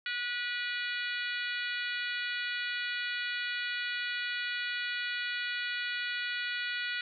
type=harmonic tone; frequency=486.5 Hz; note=B4; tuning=26 cents flat; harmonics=3 / 4 / 5 / 6 / 7 / 8 / 9; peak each=-36 / -38 / -40 / -42 / -43 / -44 / -45 dBFS; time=0.06-7.01 s; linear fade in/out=2 ms; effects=none